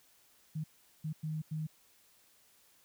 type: tone bursts at uneven times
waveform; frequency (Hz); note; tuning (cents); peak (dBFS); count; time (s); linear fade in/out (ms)
sine; 155.8; D#3; +3; -34; 4; 0.55-0.64 / 1.04-1.13 / 1.23-1.42 / 1.51-1.67; 10
effects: white hiss -66 dBFS RMS until 2.84 s